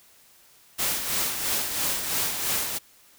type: noise with tremolo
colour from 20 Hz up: white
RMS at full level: -25 dBFS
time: 0.78-2.79 s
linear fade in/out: 20 ms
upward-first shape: sine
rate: 3 Hz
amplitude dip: 50%
effects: white hiss -56 dBFS RMS until 3.18 s